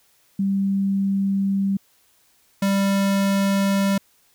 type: tone pair in turn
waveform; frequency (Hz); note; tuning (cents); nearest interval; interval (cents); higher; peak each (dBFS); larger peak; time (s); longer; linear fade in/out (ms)
sine / square; 196 / 196.93; G3 / G3; 0 / +8; unison; 8; second; -18; neither; 0.39-1.77 / 2.62-3.98; first; 5
effects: white hiss -60 dBFS RMS until 4.34 s